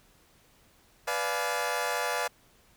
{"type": "chord", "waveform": "20% pulse", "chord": "B diminished seventh", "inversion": "none", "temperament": "equal with one note detuned", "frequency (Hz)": [493.9, 587.3, 698.5, 848.6], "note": ["B4", "D5", "F5", "Ab5"], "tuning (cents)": [0, 0, 0, 37], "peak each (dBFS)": -29, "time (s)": [1.07, 2.28], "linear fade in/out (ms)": 10, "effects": ["pink hiss -62 dBFS RMS until 2.76 s"]}